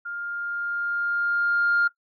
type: tone with level ramp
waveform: sine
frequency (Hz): 1405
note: F6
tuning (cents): +10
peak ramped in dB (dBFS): -30 to -16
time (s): 0.05-1.88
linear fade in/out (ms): 10
effects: noise-tail reverb RT60 0.1 s tail -20 dB re dry + tanh soft clip ceiling -14 dBFS